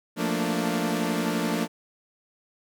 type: chord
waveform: sawtooth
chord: Bb major seventh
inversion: second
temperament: equal with one note detuned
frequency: 174.61 / 221.5 / 233.1 / 293.7 Hz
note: F3 / A3 / Bb3 / D4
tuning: 0 / +12 / 0 / 0 cents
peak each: -26 dBFS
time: 0.16-1.68 s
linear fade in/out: 50 ms
effects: none